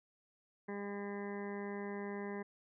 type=harmonic tone; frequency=202 Hz; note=G#3; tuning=48 cents flat; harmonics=1 / 2 / 3 / 4 / 5 / 6 / 8 / 9 / 10; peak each=-43 / -43 / -53 / -52 / -52 / -62 / -55 / -54 / -55 dBFS; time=0.68-2.43 s; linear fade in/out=10 ms; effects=none